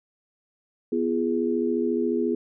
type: chord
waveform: sine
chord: F diminished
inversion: second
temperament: equal with one note detuned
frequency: 246.9 / 341.1 / 415.3 Hz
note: Cb4 / F4 / Ab4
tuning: 0 / -41 / 0 cents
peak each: -26 dBFS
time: 0.92-2.35 s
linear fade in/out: 5 ms
effects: none